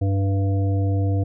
harmonic tone, 98 Hz, G2, in tune, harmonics 1 / 3 / 5 / 7, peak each -18 / -28 / -32 / -35 dBFS, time 0.01-1.24 s, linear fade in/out 10 ms, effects none

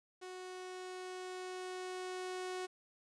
sawtooth tone with level ramp, 368.3 Hz, F#4, 8 cents flat, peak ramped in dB -42 to -35 dBFS, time 0.21-2.67 s, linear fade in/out 20 ms, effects resampled to 22050 Hz + 11-bit

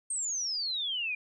sine exponential sweep, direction down, 8590 to 2386 Hz, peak -30 dBFS, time 0.1-1.15 s, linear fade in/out 5 ms, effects none

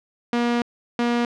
sawtooth tone pair in turn, 238.6 / 238.6 Hz, A#3 / A#3, +41 / +41 cents, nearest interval unison, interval 0 cents, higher neither, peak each -15 dBFS, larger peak neither, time 0.33-0.62 / 0.99-1.25 s, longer first, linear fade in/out 2 ms, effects low-pass 4000 Hz 12 dB/octave

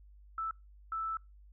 sine tone bursts at uneven times, 1318.5 Hz, E6, in tune, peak -33 dBFS, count 2, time 0.38-0.51 / 0.92-1.17 s, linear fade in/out 2 ms, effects noise-tail reverb RT60 0.2 s tail -25 dB re dry + added 50 Hz sine -54 dBFS peak until 1.52 s

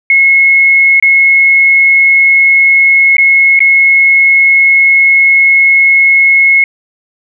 sine tone with dropouts, 2175 Hz, C#7, 33 cents flat, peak -3 dBFS, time 0.1-6.64 s, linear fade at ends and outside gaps 2 ms, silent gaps 0.999-1.025 / 3.168-3.182 / 3.592-3.604 s, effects none

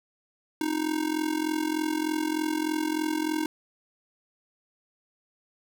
square tone with amplitude modulation, 311.1 Hz, D#4, in tune, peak -23 dBFS, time 0.61-3.46 s, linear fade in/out 2 ms, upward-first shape sine, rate 43.3 Hz, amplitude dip 80%, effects none

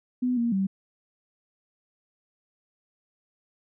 sine tone with pitch steps, 249.9 / 235 / 192.8 Hz, B3 / A#3 / G3, +21 / +14 / -28 cents, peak -22 dBFS, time 0.22-0.67 s, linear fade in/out 10 ms, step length 150 ms, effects none

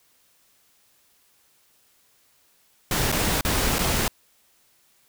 pink noise with dropouts, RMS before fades -23 dBFS, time 2.91-4.08 s, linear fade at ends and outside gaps 2 ms, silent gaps 3.118-3.124 / 3.41-3.449 / 3.785-3.79 s, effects white hiss -62 dBFS RMS until 5.08 s

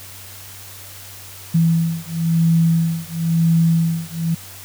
sine beating tone pair, 164.81 / 165.79 Hz, E3 / E3, 0 / +10 cents, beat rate 0.98 Hz, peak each -17 dBFS, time 1.54-4.35 s, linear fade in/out 10 ms, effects added 96 Hz sine -42 dBFS peak until 4.64 s + white hiss -38 dBFS RMS until 4.64 s

